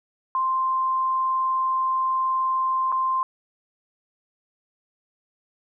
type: tone with dropouts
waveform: sine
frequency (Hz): 1046.5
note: C6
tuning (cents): 0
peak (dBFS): -20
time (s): 0.35-3.23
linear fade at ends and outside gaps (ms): 1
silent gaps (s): 2.919-2.924
effects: none